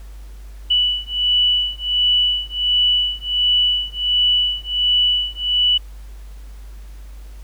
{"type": "beating tone pair", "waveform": "sine", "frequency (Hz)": [2960, 2961.4], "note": ["F#7", "F#7"], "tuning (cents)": [0, 1], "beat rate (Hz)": 1.4, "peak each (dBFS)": -18, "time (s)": [0.7, 5.78], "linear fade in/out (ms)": 10, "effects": ["added 50 Hz sine -33 dBFS peak until 7.43 s", "pink hiss -51 dBFS RMS until 7.43 s"]}